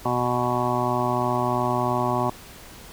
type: harmonic tone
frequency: 123 Hz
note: B2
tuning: 7 cents flat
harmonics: 1 / 2 / 3 / 5 / 6 / 7 / 8 / 9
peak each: -29 / -29 / -29 / -29 / -29 / -29 / -29 / -29 dBFS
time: 0.05-2.3 s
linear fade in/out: 5 ms
effects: pink hiss -44 dBFS RMS until 2.92 s